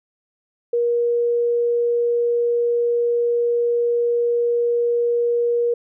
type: tone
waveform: sine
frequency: 475 Hz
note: A#4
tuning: 33 cents sharp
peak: -16 dBFS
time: 0.73-5.74 s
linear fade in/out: 5 ms
effects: none